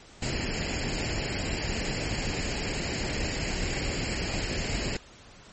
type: noise with comb filter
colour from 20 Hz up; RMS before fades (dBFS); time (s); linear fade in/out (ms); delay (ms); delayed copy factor
pink; -30; 0.22-4.97; 5; 0.42; +0.55
effects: pink hiss -51 dBFS RMS until 5.52 s + MP3 32 kbps